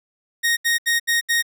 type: tone bursts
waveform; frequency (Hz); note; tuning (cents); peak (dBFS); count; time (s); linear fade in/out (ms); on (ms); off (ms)
sawtooth; 1864.7; A#6; 0; -13; 5; 0.43-1.426; 20; 140; 74
effects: none